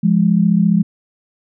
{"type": "tone pair together", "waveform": "sine", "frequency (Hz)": [172.97, 207.7], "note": ["F3", "G#3"], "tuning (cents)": [-16, 0], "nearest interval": "minor third", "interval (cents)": 316, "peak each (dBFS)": -13, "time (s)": [0.03, 0.83], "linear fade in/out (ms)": 10, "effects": []}